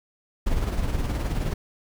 brown noise with tremolo, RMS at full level -23 dBFS, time 0.46-1.54 s, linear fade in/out 10 ms, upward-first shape sine, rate 19 Hz, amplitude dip 50%, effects none

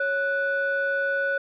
sine tone pair together, 553 / 1480 Hz, C#5 / F#6, -4 / 0 cents, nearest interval octave + perfect fourth, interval 1704 cents, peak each -25 / -23 dBFS, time 0-1.38 s, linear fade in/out 5 ms, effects tanh soft clip ceiling -17 dBFS

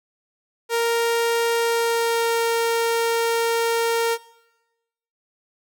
sawtooth tone with pitch glide, 465.1 to 461.6 Hz, A#4 to A#4, -4 to -17 cents, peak -15 dBFS, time 0.69-4.18 s, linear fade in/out 50 ms, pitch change -13 cents, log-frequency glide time 1.52-2.41 s, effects noise-tail reverb RT60 1.0 s tail -20 dB re dry

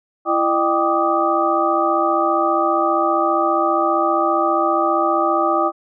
sine tone cluster, 336.4 / 608 / 785 / 1169 / 1244 Hz, E4 / D#5 / G5 / D6 / D#6, +35 / -40 / +2 / -8 / -1 cents, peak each -21 dBFS, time 0.25-5.72 s, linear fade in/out 50 ms, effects none

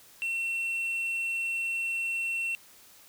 sine tone with tanh clipping, 2710 Hz, E7, 47 cents sharp, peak -29 dBFS, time 0.22-2.55 s, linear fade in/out 0 ms, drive 3 dB, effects white hiss -55 dBFS RMS until 3.08 s

